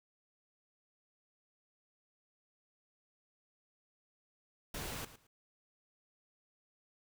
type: noise with echo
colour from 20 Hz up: pink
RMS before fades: -42 dBFS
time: 4.74-5.05 s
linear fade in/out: 5 ms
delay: 110 ms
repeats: 2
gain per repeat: -14 dB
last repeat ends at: 5.27 s
effects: none